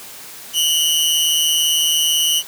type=tone pair together; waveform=sawtooth; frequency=2890 / 3048 Hz; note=F#7 / G7; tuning=-41 / -49 cents; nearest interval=minor second; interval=92 cents; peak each=-14 dBFS; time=0.53-2.43 s; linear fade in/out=50 ms; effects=white hiss -36 dBFS RMS until 2.47 s + high-pass 100 Hz 12 dB/octave